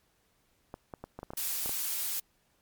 clicks, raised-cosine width 1 ms, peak -26 dBFS, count 9, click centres 0.741 / 0.938 / 1.04 / 1.19 / 1.231 / 1.305 / 1.335 / 1.66 / 1.694 s
blue noise, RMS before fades -33 dBFS, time 1.37-2.2 s, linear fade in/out 5 ms
effects pink hiss -71 dBFS RMS until 2.61 s + MP3 96 kbps

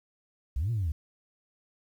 sine linear two-way sweep, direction up then down, 55.8 to 121.4 to 70.2 Hz, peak -25 dBFS, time 0.56-0.92 s, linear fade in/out 5 ms, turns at 0.71 s, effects tanh soft clip ceiling -23 dBFS + 10-bit

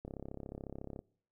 click train, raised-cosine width 2 ms, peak -30 dBFS, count 33, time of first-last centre 0.05-0.991 s, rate 34 Hz, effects noise-tail reverb RT60 0.6 s tail -25 dB re dry

